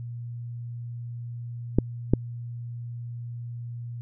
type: clicks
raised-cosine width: 3 ms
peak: -5 dBFS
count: 2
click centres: 1.786 / 2.136 s
effects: added 119 Hz sine -33 dBFS peak until 4.01 s